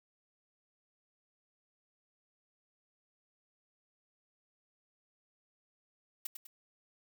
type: noise with echo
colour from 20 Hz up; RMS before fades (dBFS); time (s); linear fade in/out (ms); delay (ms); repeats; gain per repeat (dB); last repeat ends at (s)
blue; -37; 6.25-6.27; 5; 100; 2; -7; 6.47
effects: none